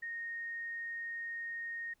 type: tone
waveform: sine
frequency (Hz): 1856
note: A#6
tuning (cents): -8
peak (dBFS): -38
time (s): 0.02-1.94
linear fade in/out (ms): 10
effects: pink hiss -75 dBFS RMS until 2 s